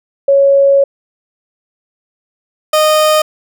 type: tone pair in turn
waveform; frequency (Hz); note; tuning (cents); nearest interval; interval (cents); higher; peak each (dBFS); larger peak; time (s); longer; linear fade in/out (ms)
sine / 30% pulse; 554.4 / 616.7; C#5 / D#5; 0 / -16; major second; 184; second; -5; neither; 0.28-0.84 / 2.73-3.22; first; 5
effects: none